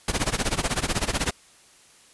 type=noise with tremolo; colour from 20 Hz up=pink; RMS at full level=-22 dBFS; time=0.08-1.31 s; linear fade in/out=2 ms; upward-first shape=sine; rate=16 Hz; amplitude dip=90%; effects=white hiss -54 dBFS RMS until 2.13 s + resampled to 24000 Hz